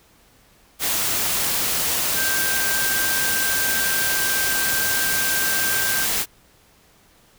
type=tone in noise; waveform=sine; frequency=1572 Hz; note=G6; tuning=4 cents sharp; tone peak=-24 dBFS; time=2.14-6.07 s; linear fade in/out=50 ms; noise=white; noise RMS=-22 dBFS; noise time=0.79-6.26 s; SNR=-5 dB; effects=pink hiss -55 dBFS RMS until 7.38 s

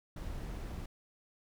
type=noise; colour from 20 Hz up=brown; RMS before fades=-41 dBFS; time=0.16-0.86 s; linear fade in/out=5 ms; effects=none

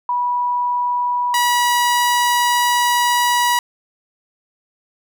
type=tone pair in turn; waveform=sine / sawtooth; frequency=977 / 969.1 Hz; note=B5 / B5; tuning=-19 / -33 cents; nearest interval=unison; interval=14 cents; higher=first; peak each=-16 / -10 dBFS; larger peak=second; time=0.09-1.34 / 1.34-3.59 s; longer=second; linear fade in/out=2 ms; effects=none

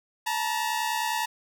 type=tone pair together; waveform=sawtooth; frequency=878 / 947.8 Hz; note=A5 / A#5; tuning=-4 / +28 cents; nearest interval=minor second; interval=132 cents; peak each=-25 / -25 dBFS; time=0.26-1.26 s; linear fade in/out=10 ms; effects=none

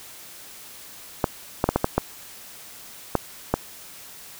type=clicks; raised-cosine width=1 ms; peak=-4 dBFS; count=8; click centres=1.242 / 1.641 / 1.69 / 1.76 / 1.844 / 1.98 / 3.153 / 3.54 s; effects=white hiss -43 dBFS RMS until 4.39 s

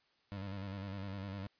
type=tone with vibrato; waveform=25% pulse; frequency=98 Hz; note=G2; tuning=in tune; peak=-37 dBFS; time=0.32-1.47 s; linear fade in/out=0 ms; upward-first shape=square; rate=9.9 Hz; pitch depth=49 cents each way; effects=white hiss -73 dBFS RMS until 1.59 s + resampled to 11025 Hz

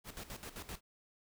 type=noise with tremolo; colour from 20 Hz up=pink; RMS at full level=-45 dBFS; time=0.04-0.81 s; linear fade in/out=50 ms; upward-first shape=square; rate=7.7 Hz; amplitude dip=75%; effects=none

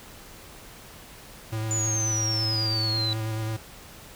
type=tone with vibrato; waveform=square; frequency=110 Hz; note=A2; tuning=in tune; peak=-28 dBFS; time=1.52-3.57 s; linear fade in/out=10 ms; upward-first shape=square; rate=9.2 Hz; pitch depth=15 cents each way
type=exponential sweep; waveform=sine; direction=down; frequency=7060 to 3944 Hz; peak=-25 dBFS; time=1.71-3.13 s; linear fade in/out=0 ms
effects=pink hiss -46 dBFS RMS until 4.15 s

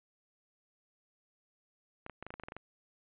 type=clicks; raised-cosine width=0.5 ms; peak=-28 dBFS; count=11; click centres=2.064 / 2.097 / 2.226 / 2.266 / 2.305 / 2.34 / 2.398 / 2.436 / 2.485 / 2.521 / 2.566 s; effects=resampled to 8000 Hz

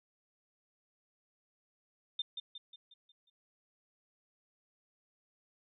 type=tone with echo; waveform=sine; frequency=3600 Hz; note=A7; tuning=39 cents sharp; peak=-32 dBFS; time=2.19-2.22 s; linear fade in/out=5 ms; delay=180 ms; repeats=6; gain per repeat=-6 dB; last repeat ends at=3.3 s; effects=none

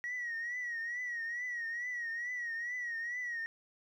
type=tone with vibrato; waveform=sine; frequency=1907 Hz; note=A#6; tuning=39 cents sharp; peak=-34 dBFS; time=0.04-3.46 s; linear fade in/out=0 ms; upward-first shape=triangle; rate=2.3 Hz; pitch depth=91 cents each way; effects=tanh soft clip ceiling -33 dBFS + 12-bit

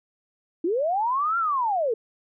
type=linear two-way sweep; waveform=sine; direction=up then down; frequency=311.1 to 1396.9 to 422.8 Hz; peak=-21 dBFS; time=0.64-1.94 s; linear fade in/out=5 ms; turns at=1.38 s; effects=none

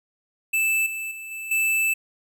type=tone with level steps; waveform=square; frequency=2637 Hz; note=E7; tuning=in tune; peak=-20 / -29 / -35 / -32 / -20 dBFS; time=0.53-1.94 s; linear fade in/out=10 ms; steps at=0.86 / 1.11 / 1.31 / 1.51 s; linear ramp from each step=5 ms; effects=none

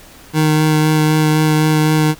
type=tone with vibrato; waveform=25% pulse; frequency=154.7 Hz; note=D#3; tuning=10 cents flat; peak=-7 dBFS; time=0.33-2.15 s; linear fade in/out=50 ms; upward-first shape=sine; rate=3.9 Hz; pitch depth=11 cents each way; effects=pink hiss -41 dBFS RMS until 2.19 s

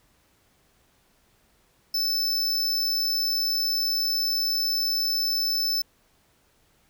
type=tone; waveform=square; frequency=5274 Hz; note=E8; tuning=in tune; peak=-23 dBFS; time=1.94-5.82 s; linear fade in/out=5 ms; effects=pink hiss -64 dBFS RMS until 6.89 s

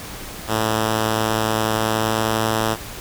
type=tone with pitch glide; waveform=5% pulse; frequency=110 to 110.7 Hz; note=A2 to A2; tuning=0 to +11 cents; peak=-7 dBFS; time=0.47-2.77 s; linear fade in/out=50 ms; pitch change=+11 cents; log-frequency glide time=1.82-2.61 s; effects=pink hiss -34 dBFS RMS until 3 s

